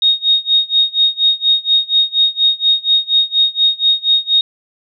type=tone with tremolo; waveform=sine; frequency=3729 Hz; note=A#7; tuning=in tune; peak=-7 dBFS; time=0.02-4.41 s; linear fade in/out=2 ms; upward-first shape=sine; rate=4.2 Hz; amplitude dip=95%; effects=none